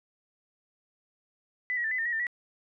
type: tone with pitch steps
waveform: sine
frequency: 1997 / 1909 / 1776 / 2012 / 1815 / 1911 / 1801 / 1935 Hz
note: B6 / A#6 / A6 / B6 / A#6 / A#6 / A6 / B6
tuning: +19 / +41 / +16 / +32 / -47 / +43 / +40 / -36 cents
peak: -27 dBFS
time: 1.7-2.268 s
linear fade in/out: 0 ms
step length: 71 ms
effects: none